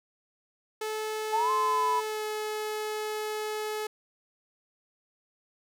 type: tone with pitch glide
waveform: sawtooth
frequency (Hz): 432.9 to 427.9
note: A4 to A4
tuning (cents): -28 to -48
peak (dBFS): -27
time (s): 0.81-3.87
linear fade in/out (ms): 5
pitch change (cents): -20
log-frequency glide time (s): 2.03-2.24
type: exponential two-way sweep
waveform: sine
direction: up then down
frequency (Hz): 851 to 1046.5 to 983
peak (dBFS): -24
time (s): 1.32-2.01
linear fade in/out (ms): 20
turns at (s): 1.51
effects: none